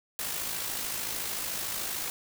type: noise with amplitude modulation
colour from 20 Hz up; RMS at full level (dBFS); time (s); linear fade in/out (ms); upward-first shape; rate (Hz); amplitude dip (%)
white; -32; 0.19-2.1; 0; sine; 53.6; 40
effects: none